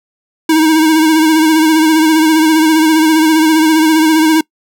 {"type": "tone with vibrato", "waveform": "square", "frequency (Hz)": 315.9, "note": "D#4", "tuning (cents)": 26, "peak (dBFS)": -7, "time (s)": [0.49, 4.41], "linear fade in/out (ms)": 5, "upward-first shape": "sine", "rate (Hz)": 15, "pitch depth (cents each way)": 42, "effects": ["noise-tail reverb RT60 0.1 s tail -24 dB re dry"]}